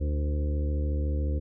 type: harmonic tone with a mistuned harmonic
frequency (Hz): 74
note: D2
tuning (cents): +14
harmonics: 1 / 2 / 3 / 4 / 5 / 6 / 7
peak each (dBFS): -25 / -39 / -42 / -38 / -44 / -45 / -41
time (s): 0-1.4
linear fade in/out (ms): 20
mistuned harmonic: 6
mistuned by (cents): +33
effects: none